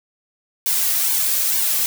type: noise with flanger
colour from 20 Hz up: blue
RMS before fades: -19 dBFS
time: 0.66-1.86 s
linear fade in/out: 0 ms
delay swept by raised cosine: 1.5 to 3 ms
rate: 2.2 Hz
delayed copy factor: -0.9
effects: none